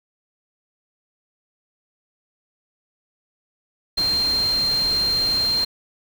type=tone in noise; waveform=sine; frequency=4179 Hz; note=C8; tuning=3 cents flat; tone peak=-18 dBFS; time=3.97-5.65 s; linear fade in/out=10 ms; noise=pink; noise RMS=-32 dBFS; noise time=3.97-5.65 s; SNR=+11 dB; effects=none

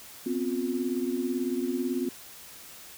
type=tone cluster; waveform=sine; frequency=247.9 / 266 / 355.2 Hz; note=B3 / C4 / F4; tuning=+7 / +29 / +29 cents; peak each=-31 dBFS; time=0.26-2.09 s; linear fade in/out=5 ms; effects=white hiss -47 dBFS RMS until 2.97 s

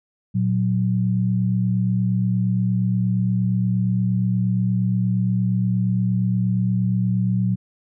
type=tone pair together; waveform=sine; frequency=116.48 / 185 Hz; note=A#2 / F#3; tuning=-1 / 0 cents; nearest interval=minor sixth; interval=801 cents; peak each=-20 dBFS; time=0.34-7.56 s; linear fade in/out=20 ms; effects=none

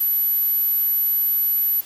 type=tone; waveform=sine; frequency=11840 Hz; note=F#9; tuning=in tune; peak=-17 dBFS; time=0-1.81 s; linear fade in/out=10 ms; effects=white hiss -42 dBFS RMS until 1.85 s

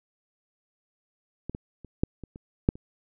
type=clicks; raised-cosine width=3 ms; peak=-20 / -21 / -30 / -9 / -26 / -29 / -6 / -30 dBFS; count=8; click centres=1.496 / 1.549 / 1.847 / 2.035 / 2.237 / 2.359 / 2.689 / 2.755 s; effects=none

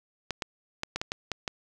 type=clicks; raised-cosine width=0.2 ms; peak=-13 dBFS; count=8; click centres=0.307 / 0.422 / 0.834 / 0.96 / 1.015 / 1.119 / 1.317 / 1.478 s; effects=none

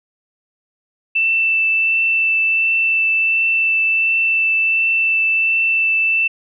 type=tone with vibrato; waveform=sine; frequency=2660 Hz; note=E7; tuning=15 cents sharp; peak=-13 dBFS; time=1.15-6.28 s; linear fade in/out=10 ms; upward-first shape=triangle; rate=1.4 Hz; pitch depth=10 cents each way; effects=none

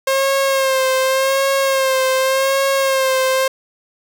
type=tone with vibrato; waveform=sawtooth; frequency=534 Hz; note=C5; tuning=35 cents sharp; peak=-10 dBFS; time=0.07-3.48 s; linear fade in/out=5 ms; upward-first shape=sine; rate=0.87 Hz; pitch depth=38 cents each way; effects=none

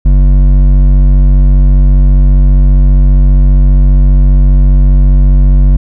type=tone with hard clipping; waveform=sine; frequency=47.46 Hz; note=F#1; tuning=45 cents sharp; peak=-4 dBFS; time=0.05-5.77 s; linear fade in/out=10 ms; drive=9 dB; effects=none

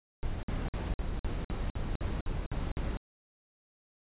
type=noise bursts; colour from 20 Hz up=brown; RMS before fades=-33 dBFS; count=11; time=0.23-2.97 s; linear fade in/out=0 ms; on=200 ms; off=54 ms; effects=resampled to 8000 Hz

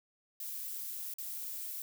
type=noise with dropouts; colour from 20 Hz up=violet; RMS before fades=-41 dBFS; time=0.4-1.82 s; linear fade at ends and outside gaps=2 ms; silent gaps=1.139-1.184 s; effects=none

